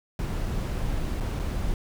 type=noise with dropouts; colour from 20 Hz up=brown; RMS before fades=-28 dBFS; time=0.19-1.74 s; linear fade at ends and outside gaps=1 ms; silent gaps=1.202-1.207 / 1.393-1.397 s; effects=none